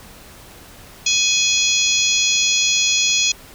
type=harmonic tone; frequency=837 Hz; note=G#5; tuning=13 cents sharp; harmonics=3 / 4 / 5 / 6 / 7 / 8; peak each=-21 / -20 / -23 / -25 / -24 / -20 dBFS; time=1.06-3.32 s; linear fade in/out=5 ms; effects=pink hiss -42 dBFS RMS until 3.54 s